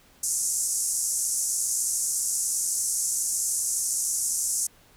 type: band-pass noise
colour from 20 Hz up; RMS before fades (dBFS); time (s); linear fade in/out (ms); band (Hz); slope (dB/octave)
pink; -27; 0.23-4.67; 5; 6100 to 11000; 48
effects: pink hiss -57 dBFS RMS until 4.96 s